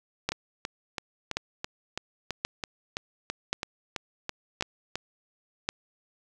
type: two click trains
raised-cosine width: 0.2 ms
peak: -9 / -14 dBFS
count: 6 / 15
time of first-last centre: 0.29-5.69 / 0.32-4.956 s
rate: 0.926 / 3.02 Hz
effects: none